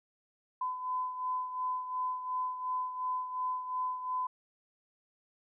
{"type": "beating tone pair", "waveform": "sine", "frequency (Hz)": [1011, 1013.8], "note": ["B5", "B5"], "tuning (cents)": [40, 45], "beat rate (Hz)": 2.8, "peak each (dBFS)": [-33, -40], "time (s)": [0.61, 4.27], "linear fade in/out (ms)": 5, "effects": []}